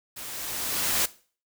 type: noise with level ramp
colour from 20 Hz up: white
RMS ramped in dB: -39 to -23 dBFS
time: 0.16-1.06 s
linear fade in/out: 10 ms
effects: noise-tail reverb RT60 0.4 s tail -18 dB re dry

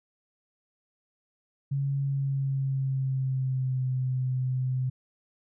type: tone with pitch glide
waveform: sine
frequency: 138.7 to 128.67 Hz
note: C#3 to C3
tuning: +1 to -29 cents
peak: -25 dBFS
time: 1.71-4.9 s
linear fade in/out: 10 ms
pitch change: -130 cents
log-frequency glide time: 2.01-3.9 s
effects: none

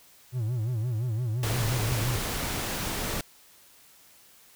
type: tone with vibrato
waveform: triangle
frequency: 116.54 Hz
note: A#2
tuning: in tune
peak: -24 dBFS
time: 0.32-2.2 s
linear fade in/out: 50 ms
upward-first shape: sine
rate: 5.8 Hz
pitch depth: 160 cents each way
type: noise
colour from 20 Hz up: pink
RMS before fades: -31 dBFS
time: 1.43-3.21 s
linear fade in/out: 2 ms
effects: white hiss -56 dBFS RMS until 4.55 s

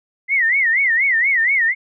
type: tone with vibrato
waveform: sine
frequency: 2002 Hz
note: B6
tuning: 23 cents sharp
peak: -13 dBFS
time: 0.28-1.75 s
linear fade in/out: 50 ms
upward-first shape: sine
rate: 4.2 Hz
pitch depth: 190 cents each way
effects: none

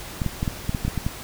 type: clicks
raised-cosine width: 5 ms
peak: -11 dBFS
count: 10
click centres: 0.218 / 0.263 / 0.429 / 0.478 / 0.694 / 0.748 / 0.85 / 0.88 / 0.977 / 1.065 s
effects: pink hiss -37 dBFS RMS until 1.23 s

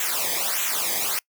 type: noise with flanger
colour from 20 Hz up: white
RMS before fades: -25 dBFS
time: 0-1.19 s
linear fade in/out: 2 ms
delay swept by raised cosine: 0.2 to 0.73 ms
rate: 1.6 Hz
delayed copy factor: -0.85
effects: noise-tail reverb RT60 0.1 s tail -25 dB re dry

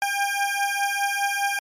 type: beating tone pair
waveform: 20% pulse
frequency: 799 / 803.9 Hz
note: G5 / G5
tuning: +33 / +43 cents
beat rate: 4.9 Hz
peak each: -20 dBFS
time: 0.02-1.59 s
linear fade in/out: 2 ms
effects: MP3 64 kbps

